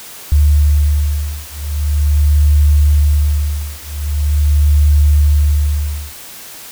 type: beating tone pair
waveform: sine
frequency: 73.42 / 73.85 Hz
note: D2 / D2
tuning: 0 / +10 cents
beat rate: 0.43 Hz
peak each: -12 dBFS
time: 0.32-6.13 s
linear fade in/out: 0 ms
effects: white hiss -33 dBFS RMS until 6.71 s